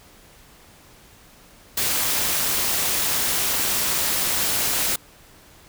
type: noise with amplitude modulation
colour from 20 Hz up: white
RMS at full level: -20 dBFS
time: 1.77-4.96 s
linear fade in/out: 5 ms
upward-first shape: sine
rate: 225 Hz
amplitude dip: 50%
effects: pink hiss -50 dBFS RMS until 5.68 s